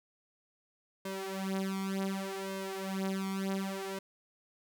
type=tone with flanger; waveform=sawtooth; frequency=192.9 Hz; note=G3; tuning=28 cents flat; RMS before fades=-36 dBFS; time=1.05-3.99 s; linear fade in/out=5 ms; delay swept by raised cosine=1.9 to 6.1 ms; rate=0.67 Hz; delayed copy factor=+0.95; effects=none